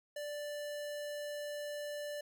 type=tone; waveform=square; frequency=587.3 Hz; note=D5; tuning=in tune; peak=-40 dBFS; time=0.16-2.21 s; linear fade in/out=5 ms; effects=none